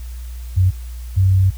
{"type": "tone pair in turn", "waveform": "sine", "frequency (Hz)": [92.7, 94.87], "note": ["F#2", "F#2"], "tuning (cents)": [4, 44], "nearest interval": "unison", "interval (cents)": 40, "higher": "second", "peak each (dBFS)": [-10, -10], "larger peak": "neither", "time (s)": [[0.56, 0.71], [1.16, 1.51]], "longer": "second", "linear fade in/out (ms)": 20, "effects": ["added 60 Hz sine -27 dBFS peak until 1.57 s", "white hiss -46 dBFS RMS until 1.57 s"]}